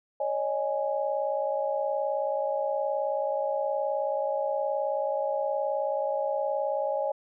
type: chord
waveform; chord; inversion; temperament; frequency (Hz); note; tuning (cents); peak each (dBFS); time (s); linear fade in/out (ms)
sine; C# suspended second; none; equal with one note detuned; 554.4 / 613.3 / 830.6; C#5 / D#5 / G#5; 0 / -25 / 0; -29 / -30 / -32; 0.2-7.12; 5
effects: none